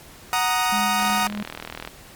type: chord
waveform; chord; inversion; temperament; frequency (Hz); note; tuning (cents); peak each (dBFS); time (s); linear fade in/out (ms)
sawtooth; D# minor; first; equal with one note detuned; 740 / 936.6 / 1244.5; F#5 / A#5 / D#6; 0 / +8 / 0; -20; 0.33-1.27; 0
type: tone with tremolo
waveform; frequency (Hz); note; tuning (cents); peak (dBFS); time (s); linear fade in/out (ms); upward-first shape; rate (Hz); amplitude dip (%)
triangle; 207.7; G#3; 0; -24; 0.72-1.43; 5; sine; 3.2; 35
type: click train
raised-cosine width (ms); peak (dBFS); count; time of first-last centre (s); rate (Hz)
0.3; -15; 36; 1-1.875; 40
effects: pink hiss -45 dBFS RMS until 2.15 s + MP3 96 kbps

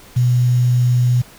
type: tone with quantisation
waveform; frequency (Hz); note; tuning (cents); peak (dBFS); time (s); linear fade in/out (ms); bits
sine; 123.47; B2; 0; -11; 0.16-1.22; 10; 6
effects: pink hiss -43 dBFS RMS until 1.38 s

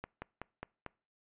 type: slowing click train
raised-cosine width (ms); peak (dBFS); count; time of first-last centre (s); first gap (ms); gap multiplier
0.5; -25; 5; 0.04-0.863; 180; 1.09
effects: noise-tail reverb RT60 0.4 s tail -25 dB re dry + resampled to 8000 Hz

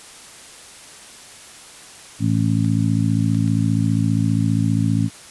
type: harmonic tone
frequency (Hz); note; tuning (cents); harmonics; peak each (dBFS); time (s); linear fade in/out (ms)
55; A1; 0; 2 / 3 / 4 / 5; -19 / -21 / -22 / -23; 2.19-5.1; 50
type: clicks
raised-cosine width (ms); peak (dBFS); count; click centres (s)
0.2; -22; 3; 2.647 / 3.347 / 3.477
effects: white hiss -41 dBFS RMS until 5.3 s + resampled to 24000 Hz

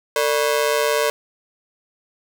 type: ring-modulated tone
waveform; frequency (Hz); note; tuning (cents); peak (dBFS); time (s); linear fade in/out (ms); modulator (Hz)
sawtooth; 520; C5; -11; -10; 0.16-1.1; 0; 68.2
effects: none

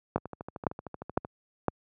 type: two click trains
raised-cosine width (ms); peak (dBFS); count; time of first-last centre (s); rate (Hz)
1; -10 / -24; 4 / 15; 0.16-1.683 / 0.18-1.249; 1.97 / 13.1
effects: high-pass 80 Hz 12 dB/octave

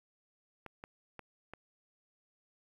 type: clicks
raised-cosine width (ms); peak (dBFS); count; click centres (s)
0.5; -30; 4; 0.663 / 0.839 / 1.193 / 1.536
effects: 10-bit

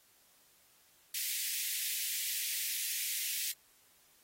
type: high-pass noise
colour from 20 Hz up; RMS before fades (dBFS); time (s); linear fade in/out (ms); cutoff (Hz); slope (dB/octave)
white; -36; 1.14-3.52; 5; 1900; 48
effects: white hiss -66 dBFS RMS until 4.23 s + AAC 48 kbps

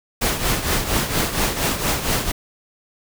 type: noise with tremolo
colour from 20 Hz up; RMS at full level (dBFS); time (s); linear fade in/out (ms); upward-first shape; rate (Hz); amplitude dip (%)
pink; -18; 0.21-2.32; 10; triangle; 4.3; 70
effects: none

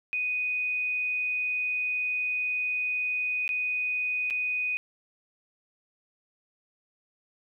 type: tone with dropouts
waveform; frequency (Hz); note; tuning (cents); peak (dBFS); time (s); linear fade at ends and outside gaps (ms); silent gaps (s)
sine; 2489; D#7; 0; -26; 0.13-4.77; 0; 3.478-3.491 / 4.301-4.307
effects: 11-bit

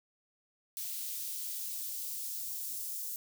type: noise with high-pass filter sweep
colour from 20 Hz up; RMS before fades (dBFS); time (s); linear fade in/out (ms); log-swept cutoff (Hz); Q
blue; -39; 0.77-3.16; 0; 2900 to 6100; 0.82
effects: none

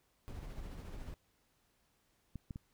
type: noise with tremolo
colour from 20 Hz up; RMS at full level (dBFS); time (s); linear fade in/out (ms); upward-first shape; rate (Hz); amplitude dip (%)
brown; -44; 0.28-1.14; 0; sine; 14; 35
type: clicks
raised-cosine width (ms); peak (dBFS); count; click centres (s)
5; -31 / -31 / -32; 3; 2.357 / 2.508 / 2.559
effects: pink hiss -75 dBFS RMS until 2.73 s

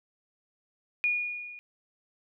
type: tone with level ramp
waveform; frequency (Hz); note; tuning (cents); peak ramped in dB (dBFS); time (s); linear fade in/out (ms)
sine; 2443; D#7; -32; -22 to -43; 1.04-1.59; 0
effects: none

